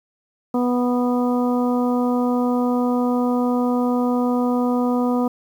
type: harmonic tone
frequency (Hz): 246.1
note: B3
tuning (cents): -6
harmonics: 1 / 2 / 3 / 4 / 5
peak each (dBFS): -18 / -24 / -28 / -30 / -32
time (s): 0.54-5.28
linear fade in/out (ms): 5
effects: 8-bit